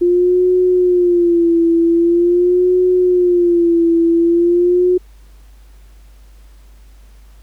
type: tone with vibrato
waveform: sine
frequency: 349.2 Hz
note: F4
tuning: in tune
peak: -9 dBFS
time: 0.01-4.98 s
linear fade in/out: 10 ms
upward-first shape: sine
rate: 0.44 Hz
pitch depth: 75 cents each way
effects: added 50 Hz sine -39 dBFS peak until 7.42 s + pink hiss -54 dBFS RMS until 7.42 s